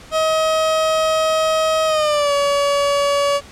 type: tone with pitch glide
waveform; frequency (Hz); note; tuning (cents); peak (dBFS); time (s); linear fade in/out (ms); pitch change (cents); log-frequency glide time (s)
30% pulse; 634 to 568.1; D#5 to C#5; +32 to +42; -12; 0.11-3.41; 50; -190; 1.86-2.33
effects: pink hiss -41 dBFS RMS until 3.51 s + low-pass 8000 Hz 12 dB/octave